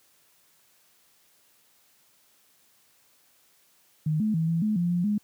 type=tone with pitch steps; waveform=sine; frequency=154.6 / 215.3 / 161.9 / 165.9 / 213.6 / 173.8 / 175.4 / 208.3 Hz; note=D#3 / A3 / E3 / E3 / G#3 / F3 / F3 / G#3; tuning=-11 / -37 / -31 / +11 / +49 / -8 / +8 / +5 cents; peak=-22 dBFS; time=4.06-5.18 s; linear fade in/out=5 ms; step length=140 ms; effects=white hiss -63 dBFS RMS until 5.23 s + high-pass 80 Hz 12 dB/octave